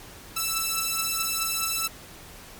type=beating tone pair; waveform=5% pulse; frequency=1320 / 1324.7 Hz; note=E6 / E6; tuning=+2 / +8 cents; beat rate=4.7 Hz; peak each=-16 dBFS; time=0.36-1.88 s; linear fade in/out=10 ms; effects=pink hiss -45 dBFS RMS until 2.59 s + MP3 96 kbps